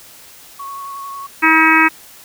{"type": "tone with vibrato", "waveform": "sine", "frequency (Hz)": 1107, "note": "C#6", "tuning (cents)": -3, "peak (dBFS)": -26, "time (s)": [0.59, 1.27], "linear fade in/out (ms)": 10, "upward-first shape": "sine", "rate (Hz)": 11, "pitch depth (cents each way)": 18}
{"type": "harmonic tone", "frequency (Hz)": 319.7, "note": "D#4", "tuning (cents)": 47, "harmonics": [1, 3, 4, 5, 6, 7, 8], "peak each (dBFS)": [-16, -16, -16, -16, -16, -16, -16], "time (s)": [1.42, 1.89], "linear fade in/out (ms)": 20}
{"effects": ["white hiss -41 dBFS RMS until 2.24 s"]}